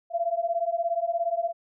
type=beating tone pair; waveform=sine; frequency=671 / 688 Hz; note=E5 / F5; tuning=+31 / -26 cents; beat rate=17 Hz; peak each=-27 dBFS; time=0.1-1.53 s; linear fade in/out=50 ms; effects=none